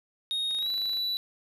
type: tone with pitch glide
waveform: triangle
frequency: 3729 to 3951 Hz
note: A#7 to B7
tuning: 0 to 0 cents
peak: -26 dBFS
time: 0.31-1.17 s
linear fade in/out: 0 ms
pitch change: +100 cents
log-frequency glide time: 0.58-0.69 s
type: click train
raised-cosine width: 0.2 ms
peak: -29 dBFS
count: 13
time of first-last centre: 0.51-0.972 s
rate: 26 Hz
effects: none